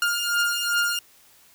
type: beating tone pair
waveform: sawtooth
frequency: 1409 / 1411.6 Hz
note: F6 / F6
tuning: +15 / +18 cents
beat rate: 2.6 Hz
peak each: -22 / -20 dBFS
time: 0.02-0.99 s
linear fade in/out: 2 ms
effects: white hiss -55 dBFS RMS until 1.54 s